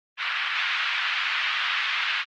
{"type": "band-pass noise", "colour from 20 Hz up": "white", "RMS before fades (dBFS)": -26, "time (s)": [0.17, 2.25], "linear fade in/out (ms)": 50, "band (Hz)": [1200, 3200], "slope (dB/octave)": 24, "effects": ["low-pass 5000 Hz 12 dB/octave", "Opus 32 kbps"]}